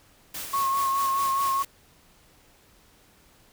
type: noise with tremolo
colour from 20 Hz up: white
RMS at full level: -34 dBFS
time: 0.34-1.65 s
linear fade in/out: 5 ms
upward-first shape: sine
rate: 4.7 Hz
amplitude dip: 45%
type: tone with vibrato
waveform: sine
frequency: 1090 Hz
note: C#6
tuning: 29 cents flat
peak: -22 dBFS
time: 0.53-1.63 s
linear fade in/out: 10 ms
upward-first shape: sine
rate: 4.8 Hz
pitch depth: 26 cents each way
effects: pink hiss -58 dBFS RMS until 3.52 s